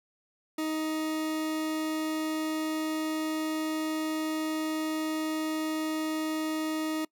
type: tone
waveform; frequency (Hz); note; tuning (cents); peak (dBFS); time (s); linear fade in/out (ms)
40% pulse; 313.3; D#4; +12; -28; 0.58-7.05; 5
effects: noise-tail reverb RT60 0.1 s tail -24 dB re dry